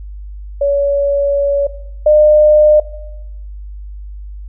sine tone pair in turn, 565 / 604.7 Hz, C#5 / D#5, +33 / -50 cents, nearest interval minor second, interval 117 cents, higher second, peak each -10 / -5 dBFS, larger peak second, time 0.61-1.67 / 2.06-2.8 s, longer first, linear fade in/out 5 ms, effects noise-tail reverb RT60 0.9 s tail -17 dB re dry + added 50 Hz sine -26 dBFS peak until 4.48 s

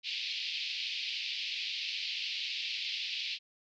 pink band-pass noise, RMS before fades -37 dBFS, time 0.03-3.39 s, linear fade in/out 50 ms, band 2400 to 4800 Hz, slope 48 dB/octave, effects none

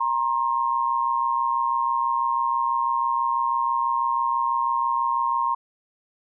sine tone pair together, 939.9 / 1066 Hz, A#5 / C6, +14 / +32 cents, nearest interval major second, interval 218 cents, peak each -23 dBFS, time 0-5.55 s, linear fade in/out 10 ms, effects none

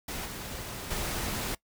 pink noise with level steps, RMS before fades -36 / -39 / -33 dBFS, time 0.08-1.55 s, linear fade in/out 5 ms, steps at 0.25 / 0.9 s, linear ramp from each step 10 ms, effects noise-tail reverb RT60 0.1 s tail -21 dB re dry

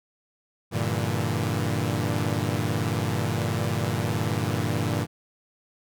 sawtooth chord, E half-diminished seventh, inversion first, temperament equal, 98 / 116.54 / 146.83 / 164.81 Hz, G2 / Bb2 / D3 / E3, 0 / 0 / 0 / 0 cents, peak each -25 / -24 / -27 / -28 dBFS, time 0.71-5.07 s, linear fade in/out 50 ms, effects none

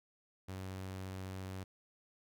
sawtooth tone, 94.5 Hz, F#2, 37 cents sharp, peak -38 dBFS, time 0.48-1.64 s, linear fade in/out 10 ms, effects none

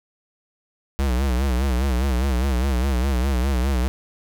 square tone with vibrato, 64.9 Hz, C2, 13 cents flat, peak -19 dBFS, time 0.99-3.88 s, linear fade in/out 0 ms, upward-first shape sine, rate 4.9 Hz, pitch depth 130 cents each way, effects none

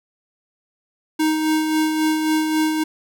square tone with tremolo, 312.3 Hz, D#4, 7 cents sharp, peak -16 dBFS, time 1.19-2.84 s, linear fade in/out 10 ms, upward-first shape sine, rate 3.7 Hz, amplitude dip 40%, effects none

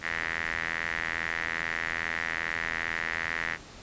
sawtooth tone with band-pass filter, 82.41 Hz, E2, in tune, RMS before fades -32 dBFS, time 0.01-3.58 s, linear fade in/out 50 ms, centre 1900 Hz, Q 5.7, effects pink hiss -47 dBFS RMS until 3.82 s + resampled to 16000 Hz

